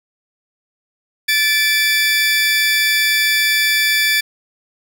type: tone pair together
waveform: 25% pulse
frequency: 1744.8 / 2329 Hz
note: A6 / D7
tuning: -15 / -15 cents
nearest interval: perfect fourth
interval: 500 cents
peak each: -12 dBFS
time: 1.28-4.21 s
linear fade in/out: 10 ms
effects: none